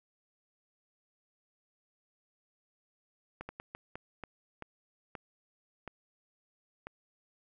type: slowing click train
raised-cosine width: 0.5 ms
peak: -26 dBFS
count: 10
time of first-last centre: 3.41-6.87 s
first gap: 80 ms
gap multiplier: 1.37
effects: none